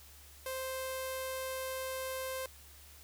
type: tone with low-pass filter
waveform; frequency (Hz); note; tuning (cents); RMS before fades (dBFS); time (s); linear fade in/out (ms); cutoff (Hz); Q
sawtooth; 523.3; C5; 0; -39; 0.46-2.46; 2; 12000; 3.5
effects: added 71 Hz sine -57 dBFS peak until 3.03 s + white hiss -57 dBFS RMS until 3.03 s